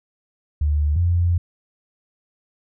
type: tone pair in turn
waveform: sine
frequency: 74.3 / 86.82 Hz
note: D2 / F2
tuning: +21 / -10 cents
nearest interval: minor third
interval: 269 cents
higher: second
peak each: -16 / -15 dBFS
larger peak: second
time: 0.61-0.96 / 0.96-1.38 s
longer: second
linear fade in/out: 5 ms
effects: none